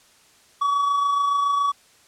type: tone with amplitude modulation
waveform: triangle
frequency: 1135 Hz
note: C#6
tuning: 41 cents sharp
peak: -15 dBFS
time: 0.61-1.72 s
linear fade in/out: 10 ms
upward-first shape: sine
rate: 27.1 Hz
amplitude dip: 35%
effects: white hiss -55 dBFS RMS until 2.07 s + low-pass 9000 Hz 12 dB/octave